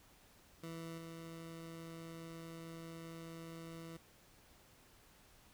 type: tone with level steps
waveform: 20% pulse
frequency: 164.81 Hz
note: E3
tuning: in tune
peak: -40 / -43 dBFS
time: 0.63-3.97 s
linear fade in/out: 5 ms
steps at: 0.98 s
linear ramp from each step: 2 ms
effects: pink hiss -65 dBFS RMS until 5.53 s